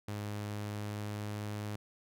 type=tone with pitch glide; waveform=sawtooth; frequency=103.83 to 104.67 Hz; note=G#2 to G#2; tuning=0 to +14 cents; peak=-33 dBFS; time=0.08-1.76 s; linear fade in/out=5 ms; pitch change=+14 cents; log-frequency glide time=0.19-1.52 s; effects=none